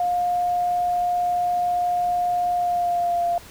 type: tone with pitch glide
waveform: sine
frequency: 710 to 694.2 Hz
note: F5 to F5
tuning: +28 to -11 cents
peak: -19 dBFS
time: 0-3.38 s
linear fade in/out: 2 ms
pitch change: -39 cents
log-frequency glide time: 2.51-3.24 s
effects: pink hiss -44 dBFS RMS until 3.5 s